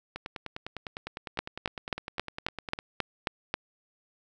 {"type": "two click trains", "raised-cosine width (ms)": 0.3, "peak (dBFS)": [-20, -11], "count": [27, 9], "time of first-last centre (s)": [[0.16, 2.789], [1.39, 3.541]], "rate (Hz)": [9.89, 3.72], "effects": []}